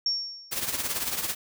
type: tone with exponential decay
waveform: sine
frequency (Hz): 5500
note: F8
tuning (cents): -27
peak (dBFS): -21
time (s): 0.06-0.71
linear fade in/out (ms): 2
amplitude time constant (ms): 140
type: noise with tremolo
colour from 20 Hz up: white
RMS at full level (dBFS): -27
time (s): 0.51-1.35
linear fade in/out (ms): 20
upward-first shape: triangle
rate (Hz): 18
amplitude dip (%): 70
effects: none